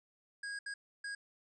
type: tone bursts at uneven times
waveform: square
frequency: 1639 Hz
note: G#6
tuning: 23 cents flat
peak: -40 dBFS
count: 3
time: 0.43-0.59 / 0.66-0.74 / 1.04-1.15 s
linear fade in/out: 5 ms
effects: resampled to 22050 Hz + 13-bit